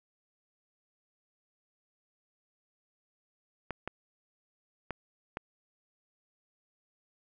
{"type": "clicks", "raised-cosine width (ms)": 0.5, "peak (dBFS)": -20, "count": 4, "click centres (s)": [3.707, 3.876, 4.907, 5.371], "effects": []}